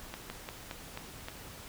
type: slowing click train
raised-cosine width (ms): 0.3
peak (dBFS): -23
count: 6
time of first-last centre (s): 0.14-1.285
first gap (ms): 160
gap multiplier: 1.18
effects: pink hiss -48 dBFS RMS until 1.68 s